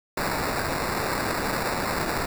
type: noise with sample-and-hold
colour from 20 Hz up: blue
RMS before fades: -27 dBFS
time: 0.17-2.26 s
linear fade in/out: 5 ms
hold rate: 3150 Hz
effects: none